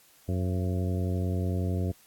harmonic tone with a mistuned harmonic, 91.2 Hz, F#2, 24 cents flat, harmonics 1 / 2 / 3 / 4 / 5 / 6 / 7, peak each -27 / -33 / -37 / -39 / -41 / -43 / -44 dBFS, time 0.28-1.92 s, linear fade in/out 10 ms, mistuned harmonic 7, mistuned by +87 cents, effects white hiss -59 dBFS RMS until 2.06 s + AAC 64 kbps

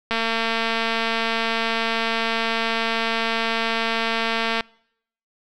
click train, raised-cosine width 0.3 ms, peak -7 dBFS, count 1022, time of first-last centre 0.11-4.608 s, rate 227 Hz, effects noise-tail reverb RT60 0.7 s tail -25 dB re dry

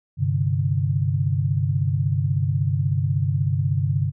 sine chord, G suspended fourth, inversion none, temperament just, 98 / 130.67 / 147 Hz, G2 / C3 / D3, 0 / -2 / +2 cents, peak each -23 dBFS, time 0.17-4.12 s, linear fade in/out 50 ms, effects none

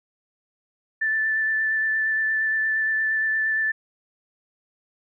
sine tone with vibrato, 1760 Hz, A6, in tune, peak -20 dBFS, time 1.01-3.72 s, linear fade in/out 10 ms, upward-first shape sine, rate 8.6 Hz, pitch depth 13 cents each way, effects none

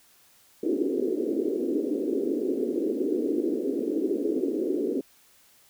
white band-pass noise, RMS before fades -27 dBFS, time 0.63-5.01 s, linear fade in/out 5 ms, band 260 to 430 Hz, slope 48 dB/octave, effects white hiss -59 dBFS RMS until 5.69 s

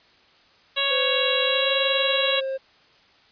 harmonic tone, 554.4 Hz, C#5, in tune, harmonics 1 / 2 / 3 / 4 / 5 / 6 / 7, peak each -30 / -31 / -31 / -32 / -26 / -27 / -26 dBFS, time 0.76-2.41 s, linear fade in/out 20 ms
triangle tone with pitch glide, 512 to 533.4 Hz, C5 to C5, -38 to +33 cents, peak -23 dBFS, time 0.9-2.58 s, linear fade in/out 20 ms, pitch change +71 cents, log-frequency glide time 1.43-1.69 s
effects white hiss -56 dBFS RMS until 3.31 s + resampled to 11025 Hz

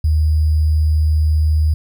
sine tone with sample-and-hold, 77.3 Hz, D#2, 11 cents flat, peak -11 dBFS, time 0.04-1.74 s, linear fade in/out 5 ms, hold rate 4900 Hz, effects none

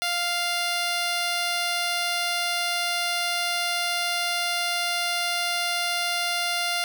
5% pulse tone with notch filter, 698.5 Hz, F5, in tune, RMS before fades -26 dBFS, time 0.02-6.84 s, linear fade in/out 0 ms, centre 7200 Hz, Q 1.3, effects none

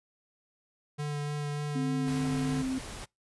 square tone with vibrato, 146.83 Hz, D3, in tune, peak -32 dBFS, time 0.98-2.63 s, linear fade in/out 20 ms, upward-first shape sine, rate 3.4 Hz, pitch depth 12 cents each way
sine tone, 261.6 Hz, C4, in tune, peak -29 dBFS, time 1.75-2.79 s, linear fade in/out 10 ms
pink noise, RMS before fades -42 dBFS, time 2.06-3.06 s, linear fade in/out 20 ms
effects noise-tail reverb RT60 0.2 s tail -26 dB re dry + resampled to 24000 Hz

